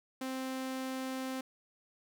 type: tone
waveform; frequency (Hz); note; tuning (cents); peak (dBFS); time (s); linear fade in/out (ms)
sawtooth; 261.6; C4; 0; -32; 0.21-1.41; 5
effects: none